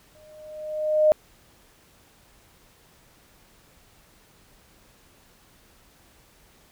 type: tone with exponential growth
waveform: sine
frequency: 614 Hz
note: D#5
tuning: 23 cents flat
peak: -12 dBFS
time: 0.15-1.12 s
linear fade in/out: 0 ms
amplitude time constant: 210 ms
effects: pink hiss -57 dBFS RMS until 6.71 s